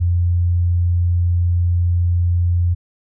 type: tone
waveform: sine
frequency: 87.31 Hz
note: F2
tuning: in tune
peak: -13 dBFS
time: 0-2.75 s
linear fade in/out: 20 ms
effects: none